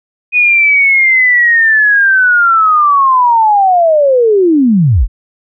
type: linear sweep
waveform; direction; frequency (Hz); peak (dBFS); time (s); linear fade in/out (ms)
sine; down; 2489 to 30.87; -5; 0.32-5.08; 50
effects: none